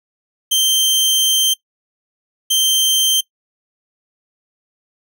sawtooth tone bursts at uneven times, 3136 Hz, G7, in tune, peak -9 dBFS, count 2, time 0.51-1.54 / 2.5-3.21 s, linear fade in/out 10 ms, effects noise-tail reverb RT60 0.1 s tail -20 dB re dry

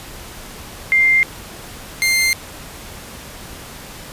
sine / sawtooth tone pair in turn, 2101 / 2101 Hz, C7 / C7, +7 / +7 cents, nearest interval unison, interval 0 cents, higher neither, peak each -10 dBFS, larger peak neither, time 0.92-1.23 / 2.02-2.33 s, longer neither, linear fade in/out 0 ms, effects pink hiss -35 dBFS RMS until 4.12 s + resampled to 32000 Hz

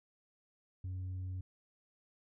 sine tone, 92.5 Hz, F#2, in tune, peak -35 dBFS, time 0.84-1.41 s, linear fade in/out 5 ms, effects tanh soft clip ceiling -37 dBFS

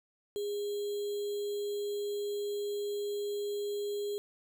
sine tone with sample-and-hold, 410 Hz, G#4, 22 cents flat, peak -32 dBFS, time 0.36-4.18 s, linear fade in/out 0 ms, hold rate 3675 Hz, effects none

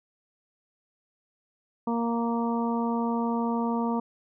harmonic tone, 233.1 Hz, A#3, in tune, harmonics 1 / 2 / 3 / 4 / 5, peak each -26 / -33 / -36 / -32 / -38 dBFS, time 1.87-4 s, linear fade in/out 5 ms, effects none

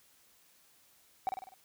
triangle tone with echo, 762 Hz, G5, 49 cents flat, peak -25 dBFS, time 1.27-1.29 s, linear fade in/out 0 ms, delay 50 ms, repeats 5, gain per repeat -5 dB, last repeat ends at 1.54 s, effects tanh soft clip ceiling -24 dBFS + white hiss -65 dBFS RMS until 1.64 s

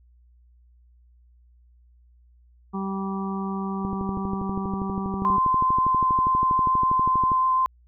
harmonic tone, 194 Hz, G3, 18 cents flat, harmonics 1 / 2 / 4 / 5 / 6, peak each -27 / -35 / -38 / -37 / -36 dBFS, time 2.73-5.38 s, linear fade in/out 20 ms
click train, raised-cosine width 3 ms, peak -18 dBFS, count 44, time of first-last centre 3.85-7.318 s, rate 12.4 Hz
sine tone with vibrato, 1037 Hz, C6, 16 cents flat, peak -18 dBFS, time 5.25-7.66 s, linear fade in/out 0 ms, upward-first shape triangle, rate 6.9 Hz, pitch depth 11 cents each way
effects added 60 Hz sine -53 dBFS peak until 7.87 s

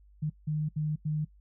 sine tone bursts at uneven times, 152.5 Hz, D#3, 34 cents flat, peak -27 dBFS, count 4, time 0.22-0.3 / 0.47-0.69 / 0.76-0.96 / 1.05-1.25 s, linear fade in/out 10 ms, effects noise-tail reverb RT60 0.1 s tail -21 dB re dry + added 50 Hz sine -55 dBFS peak until 1.4 s

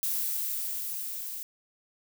violet noise with level ramp, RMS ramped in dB -29 to -38 dBFS, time 0.03-1.43 s, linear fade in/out 0 ms, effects none

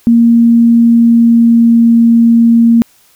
sine tone with pitch glide, 233.1 to 231.8 Hz, A#3 to A#3, 0 to -10 cents, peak -3 dBFS, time 0.07-2.82 s, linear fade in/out 0 ms, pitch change -10 cents, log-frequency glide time 0.81-1.97 s, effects white hiss -48 dBFS RMS until 3.15 s

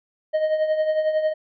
triangle tone with tremolo, 622.3 Hz, D#5, in tune, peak -14 dBFS, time 0.33-1.34 s, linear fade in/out 20 ms, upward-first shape triangle, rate 11 Hz, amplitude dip 65%, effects resampled to 11025 Hz

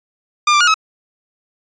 sawtooth tone with pitch steps, 1202 / 1180 / 1433 / 1286 Hz, D6 / D6 / F6 / E6, +40 / +8 / +44 / -43 cents, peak -6 dBFS, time 0.47-0.742 s, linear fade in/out 5 ms, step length 68 ms, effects resampled to 16000 Hz

